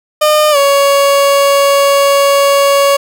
30% pulse tone with pitch glide, 607 to 559.8 Hz, D#5 to C#5, -43 to +17 cents, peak -4 dBFS, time 0.21-2.97 s, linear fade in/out 10 ms, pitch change -140 cents, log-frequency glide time 0.51-0.57 s, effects none

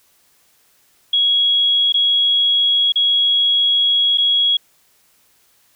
sine tone with dropouts, 3322 Hz, G#7, in tune, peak -12 dBFS, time 1.13-4.57 s, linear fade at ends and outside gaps 5 ms, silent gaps 1.924-1.941 / 2.922-2.957 / 4.175-4.181 s, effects white hiss -57 dBFS RMS until 5.75 s

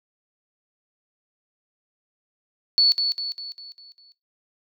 sine tone with echo, 4435 Hz, C#8, in tune, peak -13 dBFS, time 2.78-2.92 s, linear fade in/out 0 ms, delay 200 ms, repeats 6, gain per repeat -6 dB, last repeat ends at 4.12 s, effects noise-tail reverb RT60 0.2 s tail -20 dB re dry

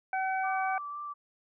harmonic tone, 760 Hz, F#5, 46 cents sharp, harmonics 1 / 2 / 3, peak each -29 / -35 / -39 dBFS, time 0.13-0.78 s, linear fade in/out 2 ms
sine tone with vibrato, 1169 Hz, D6, 8 cents flat, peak -36 dBFS, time 0.43-1.14 s, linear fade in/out 20 ms, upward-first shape sine, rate 3.9 Hz, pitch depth 14 cents each way
effects none

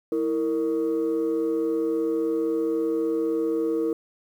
sine tone pair together, 326.5 / 461.8 Hz, E4 / A#4, -17 / -16 cents, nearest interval tritone, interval 601 cents, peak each -23 / -23 dBFS, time 0.12-3.93 s, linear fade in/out 2 ms, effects tanh soft clip ceiling -18 dBFS + 9-bit

